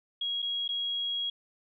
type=tone with dropouts; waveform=sine; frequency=3300 Hz; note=G#7; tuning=12 cents flat; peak=-29 dBFS; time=0.21-1.3 s; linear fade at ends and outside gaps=5 ms; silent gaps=0.421-0.425 / 0.679-0.689 s; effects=none